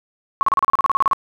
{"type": "tone bursts", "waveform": "sine", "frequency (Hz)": 1097, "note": "C#6", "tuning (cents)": -18, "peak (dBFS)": -12, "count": 14, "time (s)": [0.41, 1.132], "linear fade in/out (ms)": 0, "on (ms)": 20, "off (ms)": 34, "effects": []}